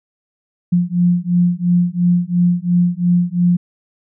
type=beating tone pair; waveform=sine; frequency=174.61 / 177.51 Hz; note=F3 / F3; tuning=0 / +28 cents; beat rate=2.9 Hz; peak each=-15 dBFS; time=0.72-3.57 s; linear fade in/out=10 ms; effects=none

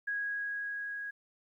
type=tone with level ramp; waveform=sine; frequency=1652 Hz; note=G#6; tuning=10 cents flat; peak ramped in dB=-31 to -37 dBFS; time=0.07-1.11 s; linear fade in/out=10 ms; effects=12-bit

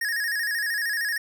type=tone with vibrato; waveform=square; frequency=1760 Hz; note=A6; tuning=in tune; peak=-25 dBFS; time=0.01-1.18 s; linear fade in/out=5 ms; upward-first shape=square; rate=13 Hz; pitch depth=82 cents each way; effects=none

